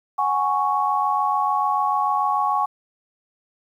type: chord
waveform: sine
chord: F# suspended second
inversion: none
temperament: equal with one note detuned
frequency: 743.8 / 830.6 / 1108.7 Hz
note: F#5 / G#5 / C#6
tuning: +9 / 0 / 0 cents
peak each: -26 / -22 / -21 dBFS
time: 0.18-2.66 s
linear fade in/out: 10 ms
effects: 9-bit